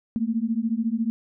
sine beating tone pair, 220 / 234 Hz, A3 / A#3, 0 / +7 cents, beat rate 14 Hz, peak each -25 dBFS, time 0.16-1.1 s, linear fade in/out 0 ms, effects none

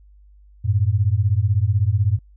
sine beating tone pair, 94.1 / 110.1 Hz, F#2 / A2, +30 / +2 cents, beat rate 16 Hz, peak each -18 dBFS, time 0.64-2.19 s, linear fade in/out 20 ms, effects added 50 Hz sine -46 dBFS peak until 2.36 s

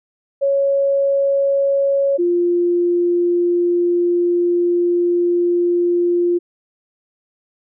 sine tone pair in turn, 554.4 / 349.3 Hz, C#5 / F4, 0 / 0 cents, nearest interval minor sixth, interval 800 cents, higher first, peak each -13 dBFS, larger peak neither, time 0.41-2.18 / 2.18-6.39 s, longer second, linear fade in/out 20 ms, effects none

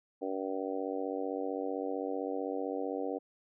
harmonic tone, 95.6 Hz, G2, 43 cents flat, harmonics 3 / 4 / 5 / 6 / 7 / 8, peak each -38 / -41 / -37 / -42 / -44 / -43 dBFS, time 0.21-3.19 s, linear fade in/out 20 ms, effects none

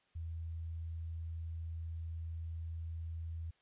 sine tone, 82.2 Hz, E2, 4 cents flat, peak -39 dBFS, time 0.15-3.51 s, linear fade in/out 10 ms, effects white hiss -73 dBFS RMS until 3.61 s + resampled to 8000 Hz

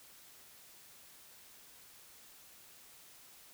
silence, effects white hiss -58 dBFS RMS until 3.53 s

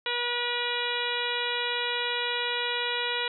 harmonic tone, 482.8 Hz, B4, 39 cents flat, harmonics 1 / 2 / 3 / 4 / 5 / 6 / 7 / 8, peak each -35 / -35 / -35 / -35 / -35 / -35 / -35 / -35 dBFS, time 0.06-3.28 s, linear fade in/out 2 ms, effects none

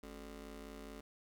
20% pulse ring-modulated tone, 161.3 Hz, E3, 37 cents flat, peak -40 dBFS, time 0.03-1.01 s, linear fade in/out 5 ms, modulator 113 Hz, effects none

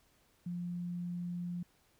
sine tone, 175.4 Hz, F3, 8 cents sharp, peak -36 dBFS, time 0.46-1.63 s, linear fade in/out 5 ms, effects pink hiss -70 dBFS RMS until 1.99 s

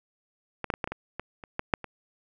clicks, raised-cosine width 0.5 ms, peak -16 / -11 / -14 / -13 / -19 / -18 / -18 / -27 / -13 / -6 / -22 dBFS, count 11, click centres 0.643 / 0.702 / 0.739 / 0.842 / 0.875 / 0.92 / 1.196 / 1.438 / 1.594 / 1.738 / 1.843 s, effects none

